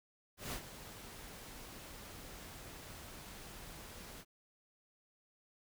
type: noise with ADSR envelope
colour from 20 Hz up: pink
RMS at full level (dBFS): -40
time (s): 0.37-4.25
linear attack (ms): 150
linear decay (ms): 86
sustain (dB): -11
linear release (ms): 50
effects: none

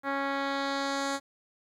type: tone with low-pass filter sweep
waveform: 10% pulse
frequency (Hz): 276.4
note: C#4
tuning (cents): -5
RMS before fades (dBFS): -31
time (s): 0.03-1.2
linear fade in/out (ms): 50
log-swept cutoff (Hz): 1900 to 8100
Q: 1.3
effects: 10-bit

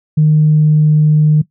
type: tone with pitch glide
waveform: sine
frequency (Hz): 153.4 to 152.43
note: D#3 to D#3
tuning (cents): -24 to -35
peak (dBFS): -5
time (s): 0.17-1.42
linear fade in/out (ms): 10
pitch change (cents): -11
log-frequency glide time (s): 0.31-0.93
effects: noise-tail reverb RT60 0.1 s tail -17 dB re dry + tanh soft clip ceiling -1 dBFS

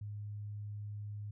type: tone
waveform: sine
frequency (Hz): 103.83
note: G#2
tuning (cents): 0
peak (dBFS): -40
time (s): 0.01-1.31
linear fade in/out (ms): 5
effects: none

